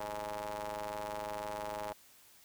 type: ring-modulated tone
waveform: sawtooth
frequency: 106 Hz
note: G#2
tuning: 36 cents sharp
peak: -31 dBFS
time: 0-1.93 s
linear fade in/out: 5 ms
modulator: 731 Hz
effects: white hiss -61 dBFS RMS until 2.44 s